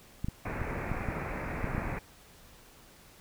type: clicks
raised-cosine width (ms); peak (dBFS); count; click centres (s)
5; -20; 8; 0.245 / 0.285 / 0.617 / 0.916 / 1.087 / 1.643 / 1.749 / 1.781
type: low-pass noise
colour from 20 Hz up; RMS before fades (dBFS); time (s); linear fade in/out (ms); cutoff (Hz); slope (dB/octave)
pink; -36; 0.45-1.99; 5; 2500; 96
effects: pink hiss -56 dBFS RMS until 3.2 s